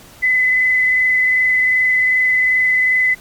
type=tone with frequency modulation; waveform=sine; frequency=2018 Hz; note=B6; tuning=37 cents sharp; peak=-11 dBFS; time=0.22-3.15 s; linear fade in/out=20 ms; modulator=22.6 Hz; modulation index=0.84; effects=pink hiss -42 dBFS RMS until 3.2 s + MP3 96 kbps